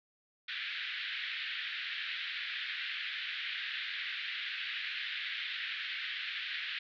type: band-pass noise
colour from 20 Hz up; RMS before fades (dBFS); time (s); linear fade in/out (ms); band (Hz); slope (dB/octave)
pink; -39; 0.48-6.79; 5; 1600 to 3900; 48
effects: none